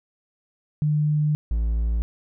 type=tone pair in turn; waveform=sine / triangle; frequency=150.4 / 56.34 Hz; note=D3 / A1; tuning=+42 / +42 cents; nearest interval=octave + perfect fourth; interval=1700 cents; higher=first; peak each=-18 dBFS; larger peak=neither; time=0.82-1.35 / 1.51-2.02 s; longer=first; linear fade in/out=0 ms; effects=none